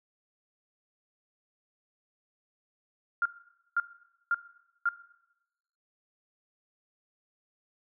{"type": "tone bursts", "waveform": "sine", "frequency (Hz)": 1399, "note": "F6", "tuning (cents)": 3, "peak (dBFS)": -23, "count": 4, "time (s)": [3.22, 4.89], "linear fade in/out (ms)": 2, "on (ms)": 35, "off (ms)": 510, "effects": ["noise-tail reverb RT60 0.9 s tail -17 dB re dry"]}